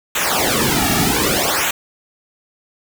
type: noise with flanger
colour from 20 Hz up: pink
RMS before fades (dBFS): -17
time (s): 0.15-1.71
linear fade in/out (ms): 5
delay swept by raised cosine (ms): 0.2 to 2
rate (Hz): 0.65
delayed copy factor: -0.95
effects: none